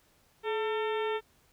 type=harmonic tone with a mistuned harmonic; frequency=449.7 Hz; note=A4; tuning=38 cents sharp; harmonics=1 / 2 / 3 / 4 / 5 / 6 / 7 / 8; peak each=-30 / -36 / -40 / -42 / -44 / -46 / -47 / -48 dBFS; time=0.43-1.21 s; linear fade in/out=50 ms; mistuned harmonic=1; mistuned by=-79 cents; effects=pink hiss -66 dBFS RMS until 1.52 s